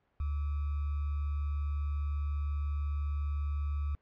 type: tone with sample-and-hold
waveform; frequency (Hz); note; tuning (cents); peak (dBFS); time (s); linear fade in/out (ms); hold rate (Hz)
sine; 72.8; D2; -15; -30; 0.2-3.95; 0; 1225
effects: pink hiss -74 dBFS RMS until 4.01 s + low-pass 2000 Hz 12 dB/octave